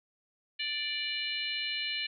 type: harmonic tone with a mistuned harmonic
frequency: 587.3 Hz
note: D5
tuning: in tune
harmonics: 3 / 4 / 5 / 6 / 7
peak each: -42 / -36 / -36 / -43 / -38 dBFS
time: 0.59-2.07 s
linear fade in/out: 10 ms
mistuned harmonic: 6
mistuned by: +31 cents
effects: none